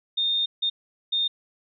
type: tone bursts at uneven times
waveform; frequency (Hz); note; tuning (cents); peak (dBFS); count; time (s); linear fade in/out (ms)
sine; 3652; A#7; -36; -21; 3; 0.17-0.46 / 0.62-0.7 / 1.12-1.28; 10
effects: none